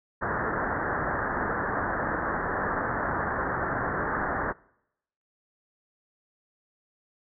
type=low-pass noise; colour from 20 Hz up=white; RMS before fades=-29 dBFS; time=0.21-4.53 s; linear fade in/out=20 ms; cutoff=1800 Hz; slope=96 dB/octave; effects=noise-tail reverb RT60 0.8 s tail -24 dB re dry